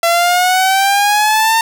sawtooth exponential sweep, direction up, 672 to 911 Hz, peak -6 dBFS, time 0.03-1.61 s, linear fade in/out 2 ms, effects none

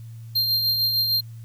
square tone with tremolo, 4186 Hz, C8, in tune, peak -18 dBFS, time 0.35-1.21 s, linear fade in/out 10 ms, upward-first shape triangle, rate 6.6 Hz, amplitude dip 45%, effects added 114 Hz sine -36 dBFS peak until 1.44 s + white hiss -59 dBFS RMS until 1.44 s

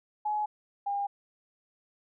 sine tone pair in turn, 844 / 805.2 Hz, G#5 / G5, +28 / +46 cents, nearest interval minor second, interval 82 cents, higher first, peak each -27 / -28 dBFS, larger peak first, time 0.25-0.46 / 0.86-1.07 s, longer neither, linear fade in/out 10 ms, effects none

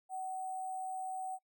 sine tone with sample-and-hold, 752 Hz, F#5, 28 cents sharp, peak -37 dBFS, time 0.09-1.39 s, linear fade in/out 50 ms, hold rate 8820 Hz, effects noise-tail reverb RT60 0.1 s tail -26 dB re dry

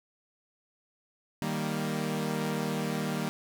sawtooth chord, Eb major, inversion none, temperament equal, 155.56 / 196 / 233.1 Hz, Eb3 / G3 / Bb3, 0 / 0 / 0 cents, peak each -30 dBFS, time 1.42-3.29 s, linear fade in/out 0 ms, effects none

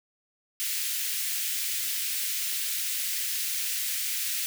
white high-pass noise, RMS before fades -30 dBFS, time 0.6-4.46 s, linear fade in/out 0 ms, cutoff 1900 Hz, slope 24 dB/octave, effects none

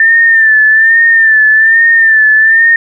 sine tone with vibrato, 1786 Hz, A6, 25 cents sharp, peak -3 dBFS, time 0-2.76 s, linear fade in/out 2 ms, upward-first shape sine, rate 1.2 Hz, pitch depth 51 cents each way, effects none

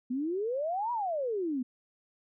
sine exponential two-way sweep, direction up then down, 241 to 987.8 to 241 Hz, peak -29 dBFS, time 0.1-1.63 s, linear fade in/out 10 ms, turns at 0.92 s, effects none

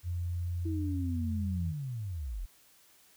sine tone, 87.3 Hz, F2, in tune, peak -31 dBFS, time 0.03-1.74 s, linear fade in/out 50 ms
sine linear sweep, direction down, 329.6 to 35.27 Hz, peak -34 dBFS, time 0.65-2.46 s, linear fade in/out 10 ms
effects white hiss -62 dBFS RMS until 3.16 s

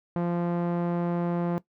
sawtooth tone with low-pass filter, 173.1 Hz, F3, 15 cents flat, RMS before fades -27 dBFS, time 0.16-1.58 s, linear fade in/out 0 ms, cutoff 1000 Hz, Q 0.76, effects noise-tail reverb RT60 0.1 s tail -18 dB re dry

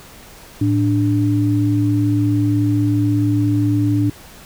sine tone pair together, 110.33 / 293.7 Hz, A2 / D4, +5 / 0 cents, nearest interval octave + perfect fourth, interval 1695 cents, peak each -16 dBFS, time 0.61-4.1 s, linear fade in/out 5 ms, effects pink hiss -41 dBFS RMS until 4.45 s

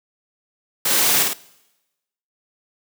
white noise with echo, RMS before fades -19 dBFS, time 0.85-1.23 s, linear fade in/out 5 ms, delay 52 ms, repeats 2, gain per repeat -3 dB, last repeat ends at 1.334 s, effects noise-tail reverb RT60 1.0 s tail -22 dB re dry + high-pass 150 Hz 12 dB/octave

